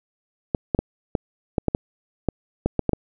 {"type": "clicks", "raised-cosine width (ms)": 2, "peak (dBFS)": -6, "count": 12, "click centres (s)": [0.548, 0.748, 0.79, 1.152, 1.582, 1.683, 1.749, 2.287, 2.66, 2.793, 2.893, 2.933], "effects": []}